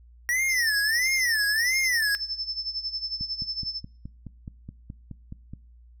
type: tone with vibrato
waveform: square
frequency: 1879 Hz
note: A#6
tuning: 13 cents sharp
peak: -23 dBFS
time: 0.29-2.15 s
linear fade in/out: 0 ms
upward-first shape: sine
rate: 1.5 Hz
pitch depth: 220 cents each way
type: tone with tremolo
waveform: sine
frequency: 5274 Hz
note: E8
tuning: in tune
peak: -26 dBFS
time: 0.48-3.81 s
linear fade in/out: 50 ms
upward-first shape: sine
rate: 11 Hz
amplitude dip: 80%
type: click train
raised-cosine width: 5 ms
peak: -25 dBFS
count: 12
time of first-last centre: 3.21-5.536 s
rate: 4.73 Hz
effects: noise-tail reverb RT60 0.5 s tail -22 dB re dry + added 59 Hz sine -49 dBFS peak until 6 s